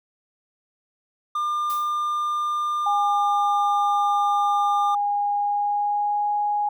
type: tone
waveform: triangle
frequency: 1200 Hz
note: D6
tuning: 37 cents sharp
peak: -20 dBFS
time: 1.35-4.95 s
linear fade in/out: 5 ms
type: noise with exponential decay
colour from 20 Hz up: blue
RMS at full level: -34 dBFS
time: 1.7-2.04 s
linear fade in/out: 0 ms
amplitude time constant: 72 ms
type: tone with pitch glide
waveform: sine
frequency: 818 to 828.5 Hz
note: G#5 to G#5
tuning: -26 to -4 cents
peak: -20 dBFS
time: 2.86-6.69 s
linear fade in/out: 5 ms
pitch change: +22 cents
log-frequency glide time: 5.35-6.32 s
effects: none